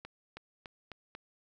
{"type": "accelerating click train", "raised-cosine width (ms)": 0.3, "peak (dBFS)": -28, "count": 5, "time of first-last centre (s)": [0.05, 1.15], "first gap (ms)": 320, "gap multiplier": 0.9, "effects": []}